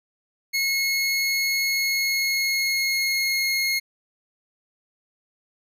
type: tone with pitch glide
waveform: 25% pulse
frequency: 2174 to 2153 Hz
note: C#7 to C7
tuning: -34 to +49 cents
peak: -17 dBFS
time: 0.53-3.8 s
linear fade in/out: 20 ms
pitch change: -17 cents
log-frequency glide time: 1.64-3.49 s
effects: none